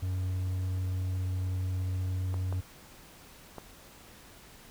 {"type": "tone", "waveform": "triangle", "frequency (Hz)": 92.5, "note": "F#2", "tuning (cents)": 0, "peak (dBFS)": -27, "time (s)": [0.02, 2.61], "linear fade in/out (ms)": 10}
{"type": "clicks", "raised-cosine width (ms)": 1, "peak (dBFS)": -26, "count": 3, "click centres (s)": [2.342, 2.526, 3.583]}
{"effects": ["pink hiss -53 dBFS RMS until 4.7 s"]}